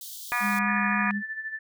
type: high-pass noise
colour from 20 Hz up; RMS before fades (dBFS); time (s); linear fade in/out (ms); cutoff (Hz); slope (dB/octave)
white; -40; 0.01-0.59; 2; 3100; 96
type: harmonic tone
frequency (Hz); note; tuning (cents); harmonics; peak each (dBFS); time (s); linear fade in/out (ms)
242.6; B3; -31; 3 / 4 / 5 / 6 / 7 / 8 / 9 / 10; -36 / -32 / -30 / -38 / -29 / -34 / -37 / -32; 0.32-1.11; 0
type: tone with vibrato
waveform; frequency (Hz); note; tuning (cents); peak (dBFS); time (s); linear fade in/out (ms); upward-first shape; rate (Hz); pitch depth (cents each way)
sine; 204.6; G#3; -26; -27; 0.4-1.23; 50; sine; 3.9; 11
type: tone with tremolo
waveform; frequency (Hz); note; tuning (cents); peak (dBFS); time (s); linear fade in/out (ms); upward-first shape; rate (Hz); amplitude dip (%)
sine; 1760; A6; 0; -29; 0.68-1.59; 5; sine; 13; 65
effects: none